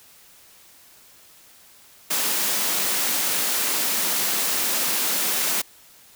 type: high-pass noise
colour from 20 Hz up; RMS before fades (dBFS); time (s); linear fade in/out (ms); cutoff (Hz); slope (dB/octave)
white; -23; 2.1-5.62; 10; 160; 96
effects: white hiss -51 dBFS RMS until 6.15 s